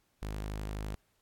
sawtooth tone, 51.91 Hz, G#1, in tune, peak -32 dBFS, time 0.22-0.95 s, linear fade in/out 0 ms, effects pink hiss -74 dBFS RMS until 1.21 s + AAC 64 kbps

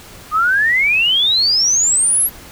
sine exponential sweep, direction up, 1210 to 11840 Hz, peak -11 dBFS, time 0.31-2.3 s, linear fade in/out 50 ms, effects pink hiss -38 dBFS RMS until 2.51 s

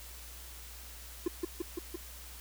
triangle tone with echo, 347.1 Hz, F4, 11 cents flat, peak -25 dBFS, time 1.26-1.28 s, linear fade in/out 5 ms, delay 170 ms, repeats 4, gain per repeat -2 dB, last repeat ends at 1.96 s, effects added 60 Hz sine -49 dBFS peak until 2.4 s + white hiss -50 dBFS RMS until 2.4 s

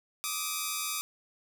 5% pulse tone pair together, 1174 / 1258.5 Hz, D6 / D#6, -1 / +19 cents, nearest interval minor second, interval 120 cents, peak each -22 / -23 dBFS, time 0.24-1.01 s, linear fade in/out 0 ms, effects none

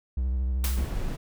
triangle tone with vibrato, 63.7 Hz, C2, 46 cents flat, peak -22 dBFS, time 0.17-0.85 s, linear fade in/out 5 ms, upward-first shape sine, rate 13 Hz, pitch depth 80 cents each way
white noise with exponential decay, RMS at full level -30 dBFS, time 0.64-1.02 s, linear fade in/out 1 ms, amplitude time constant 82 ms
brown noise, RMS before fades -30 dBFS, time 0.76-1.17 s, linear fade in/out 20 ms
effects none

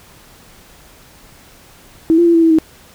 sine tone with pitch steps, 324.8 / 343.5 / 338.6 / 331.1 / 326.6 / 318.1 Hz, E4 / F4 / E4 / E4 / E4 / D#4, -26 / -29 / +46 / +8 / -16 / +38 cents, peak -7 dBFS, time 2.1-2.586 s, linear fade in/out 0 ms, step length 81 ms, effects pink hiss -44 dBFS RMS until 2.94 s

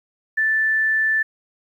sine tone, 1760 Hz, A6, in tune, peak -16 dBFS, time 0.37-1.23 s, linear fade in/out 10 ms, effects 9-bit

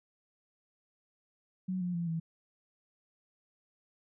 sine tone with pitch steps, 185.5 / 177.94 / 170.69 / 163.74 Hz, F#3 / F3 / F3 / E3, +5 / +33 / -39 / -11 cents, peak -31 dBFS, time 1.68-2.2 s, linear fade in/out 10 ms, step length 130 ms, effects none

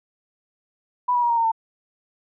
sine tone with pitch steps, 987.8 / 969.7 / 951.9 / 934.5 / 917.4 / 900.6 Hz, B5 / B5 / A#5 / A#5 / A#5 / A5, 0 / -32 / +36 / +4 / -28 / +40 cents, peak -17 dBFS, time 1.08-1.518 s, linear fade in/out 10 ms, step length 73 ms, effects none

